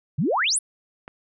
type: exponential sweep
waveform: sine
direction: up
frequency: 123 to 11240 Hz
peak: -19 dBFS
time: 0.18-0.59 s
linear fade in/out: 10 ms
type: click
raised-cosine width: 0.5 ms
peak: -23 dBFS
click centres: 1.079 s
effects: none